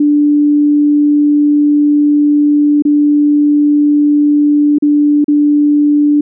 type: tone with dropouts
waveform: sine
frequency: 293.7 Hz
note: D4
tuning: in tune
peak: -6 dBFS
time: 0-6.21 s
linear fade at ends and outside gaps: 5 ms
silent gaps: 2.823-2.851 / 4.785-4.823 / 5.244-5.281 s
effects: none